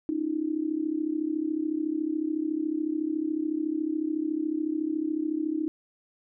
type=tone with amplitude modulation; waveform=sine; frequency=311.1 Hz; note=D#4; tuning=in tune; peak=-22 dBFS; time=0.09-5.68 s; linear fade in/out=0 ms; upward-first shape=sine; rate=33.9 Hz; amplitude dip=85%; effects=none